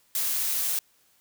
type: noise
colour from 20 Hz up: blue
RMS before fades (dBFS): -27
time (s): 0.15-0.79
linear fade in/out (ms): 2
effects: white hiss -64 dBFS RMS until 1.2 s